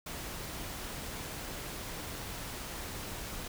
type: noise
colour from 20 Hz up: pink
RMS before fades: -41 dBFS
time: 0.06-3.48 s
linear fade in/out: 5 ms
effects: none